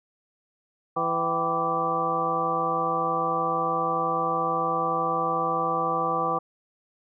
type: harmonic tone with a mistuned harmonic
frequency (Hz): 166.3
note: E3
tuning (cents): +16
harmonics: 1 / 2 / 3 / 4 / 5 / 6 / 7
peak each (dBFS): -36 / -35 / -30 / -36 / -29 / -33 / -26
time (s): 0.96-6.39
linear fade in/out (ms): 10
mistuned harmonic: 5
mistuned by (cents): -120
effects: none